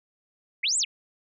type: linear two-way sweep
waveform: sine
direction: up then down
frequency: 1844 to 8372 to 2054 Hz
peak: -22 dBFS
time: 0.63-0.85 s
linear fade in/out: 10 ms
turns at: 0.78 s
effects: none